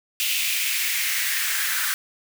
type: noise with high-pass filter sweep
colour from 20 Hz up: white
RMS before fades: -24 dBFS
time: 0.2-1.94 s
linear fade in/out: 0 ms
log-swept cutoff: 2700 to 1500 Hz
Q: 3.4
effects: none